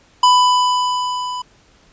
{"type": "tone with level ramp", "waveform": "square", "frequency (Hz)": 996, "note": "B5", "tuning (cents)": 14, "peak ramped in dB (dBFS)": [-8, -24], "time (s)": [0.23, 1.42], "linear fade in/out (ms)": 5, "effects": ["pink hiss -52 dBFS RMS until 1.92 s", "resampled to 16000 Hz"]}